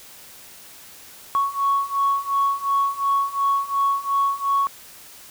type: beating tone pair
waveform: sine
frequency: 1108.7 / 1111.5 Hz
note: C#6 / C#6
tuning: 0 / +4 cents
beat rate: 2.8 Hz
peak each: -22 / -20 dBFS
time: 1.35-4.67 s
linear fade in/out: 0 ms
effects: tanh soft clip ceiling -12 dBFS + white hiss -44 dBFS RMS until 5.3 s